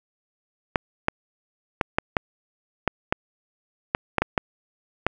clicks, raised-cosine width 0.5 ms, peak -4 dBFS, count 12, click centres 0.758 / 1.084 / 1.812 / 1.985 / 2.168 / 2.877 / 3.125 / 3.949 / 4.183 / 4.22 / 4.378 / 5.066 s, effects none

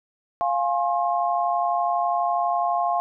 sine chord, F minor, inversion none, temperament equal with one note detuned, 698.5 / 830.6 / 1068.5 Hz, F5 / Ab5 / C6, 0 / 0 / +36 cents, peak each -22 / -27 / -26 dBFS, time 0.41-3 s, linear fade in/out 0 ms, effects none

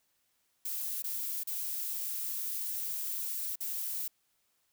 violet noise with dropouts, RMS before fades -36 dBFS, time 0.65-4.08 s, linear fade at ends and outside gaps 5 ms, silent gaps 1.023-1.041 / 1.435-1.471 / 3.557-3.605 s, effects white hiss -75 dBFS RMS until 4.72 s

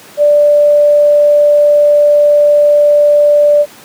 sine tone, 587.3 Hz, D5, in tune, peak -4 dBFS, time 0.17-3.66 s, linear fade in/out 50 ms, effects pink hiss -36 dBFS RMS until 3.84 s + high-pass 200 Hz 12 dB/octave

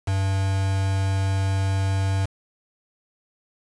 triangle tone with quantisation, 96.7 Hz, G2, 23 cents flat, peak -18 dBFS, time 0.07-2.26 s, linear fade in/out 10 ms, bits 5, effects resampled to 22050 Hz

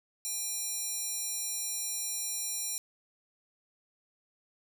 square tone with high-pass filter, 805 Hz, G5, 46 cents sharp, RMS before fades -35 dBFS, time 0.25-2.78 s, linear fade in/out 0 ms, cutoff 7000 Hz, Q 1.6, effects none

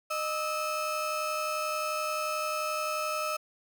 35% pulse tone pair together, 614 / 1299.4 Hz, D#5 / E6, -23 / -25 cents, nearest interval octave + minor second, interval 1298 cents, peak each -32 / -30 dBFS, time 0.1-3.37 s, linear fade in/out 10 ms, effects none

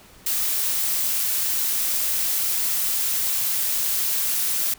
blue noise, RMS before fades -23 dBFS, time 0.26-4.74 s, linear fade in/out 5 ms, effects pink hiss -49 dBFS RMS until 4.78 s

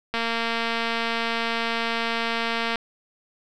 click train, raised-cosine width 0.3 ms, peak -10 dBFS, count 603, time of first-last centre 0.14-2.757 s, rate 230 Hz, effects none

